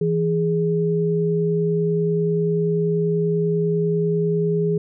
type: tone pair together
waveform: sine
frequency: 164.96 / 415.3 Hz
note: E3 / G#4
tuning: +2 / 0 cents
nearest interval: octave + major third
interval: 1598 cents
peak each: -20 dBFS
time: 0.01-4.78 s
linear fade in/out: 5 ms
effects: none